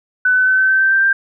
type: tone with pitch steps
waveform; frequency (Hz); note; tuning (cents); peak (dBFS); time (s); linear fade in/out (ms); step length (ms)
sine; 1500 / 1511.3 / 1522.7 / 1534.2 / 1545.7 / 1557.4 / 1569.1 / 1581; F#6 / F#6 / F#6 / G6 / G6 / G6 / G6 / G6; +23 / +36 / +49 / -38 / -25 / -12 / +1 / +14; -10; 0.25-1.13; 5; 110
effects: none